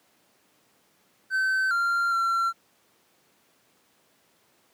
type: tone with pitch steps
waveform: triangle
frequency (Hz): 1536 / 1386 / 1360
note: G6 / F6 / F6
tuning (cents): -36 / -14 / -46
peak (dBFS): -20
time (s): 1.3-2.53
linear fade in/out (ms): 50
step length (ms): 410
effects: pink hiss -64 dBFS RMS until 4.73 s + high-pass 200 Hz 12 dB/octave